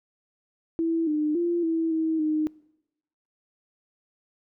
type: tone with pitch steps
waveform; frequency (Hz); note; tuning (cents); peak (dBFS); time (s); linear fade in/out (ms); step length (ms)
sine; 329.3 / 302.7 / 344.3 / 326.7 / 320.4 / 308.3; E4 / D#4 / F4 / E4 / E4 / D#4; -2 / -48 / -25 / -15 / -49 / -16; -22; 0.79-2.47; 0; 280
effects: noise-tail reverb RT60 0.9 s tail -23 dB re dry